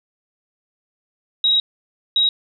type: tone bursts at uneven times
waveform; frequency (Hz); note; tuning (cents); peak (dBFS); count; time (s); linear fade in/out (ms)
sine; 3819; A#7; +41; -13; 2; 1.44-1.6 / 2.16-2.29; 2
effects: none